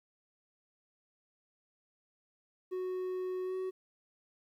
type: tone with pitch glide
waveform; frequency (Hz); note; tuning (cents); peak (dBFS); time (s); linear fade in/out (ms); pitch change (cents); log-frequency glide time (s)
triangle; 369 to 374.2; F#4 to F#4; -5 to +20; -32; 2.71-3.71; 20; +25; 3.44-3.55
effects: 12-bit